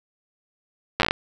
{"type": "slowing click train", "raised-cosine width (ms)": 0.3, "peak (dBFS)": -3, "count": 8, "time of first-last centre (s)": [1, 1.109], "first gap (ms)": 9, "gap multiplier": 1.18, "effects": []}